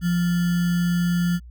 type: tone with sample-and-hold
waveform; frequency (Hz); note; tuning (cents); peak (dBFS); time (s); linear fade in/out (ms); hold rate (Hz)
sine; 174.61; F3; 0; -18; 0.01-1.4; 50; 1575
effects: added 60 Hz sine -39 dBFS peak until 1.5 s